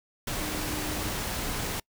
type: tone in noise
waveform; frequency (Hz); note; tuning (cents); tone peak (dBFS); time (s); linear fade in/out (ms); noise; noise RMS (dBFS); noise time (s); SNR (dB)
sine; 303.9; D#4; -41; -37; 0.4-1.11; 5; pink; -32; 0.27-1.8; -8
effects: noise-tail reverb RT60 0.1 s tail -26 dB re dry